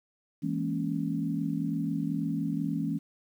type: chord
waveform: sine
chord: A# half-diminished seventh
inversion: second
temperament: equal with one note detuned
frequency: 164.81 / 207.1 / 233.1 / 277.2 Hz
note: E3 / G#3 / A#3 / C#4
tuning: 0 / -5 / 0 / 0 cents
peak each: -32 / -35 / -35 / -32 dBFS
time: 0.42-2.99 s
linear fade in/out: 20 ms
effects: 10-bit